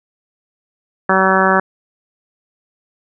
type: harmonic tone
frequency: 190 Hz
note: F#3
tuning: 46 cents sharp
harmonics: 1 / 2 / 3 / 4 / 5 / 6 / 7 / 8 / 9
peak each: -19 / -19 / -19 / -19 / -19 / -19 / -19 / -19 / -19 dBFS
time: 1.09-1.6 s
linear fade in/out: 5 ms
effects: none